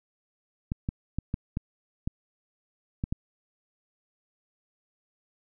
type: clicks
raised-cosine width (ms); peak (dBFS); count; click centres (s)
5; -16; 8; 0.719 / 0.889 / 1.186 / 1.341 / 1.571 / 2.075 / 3.039 / 3.125
effects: none